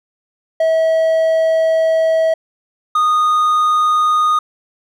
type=tone pair in turn; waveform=triangle; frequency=646 / 1234 Hz; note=E5 / D#6; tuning=-35 / -15 cents; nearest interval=major seventh; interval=1120 cents; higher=second; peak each=-9 dBFS; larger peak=neither; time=0.6-2.34 / 2.95-4.39 s; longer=first; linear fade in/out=5 ms; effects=none